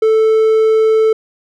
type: tone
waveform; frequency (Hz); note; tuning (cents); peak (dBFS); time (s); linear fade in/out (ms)
triangle; 440; A4; 0; -6; 0.02-1.13; 5
effects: none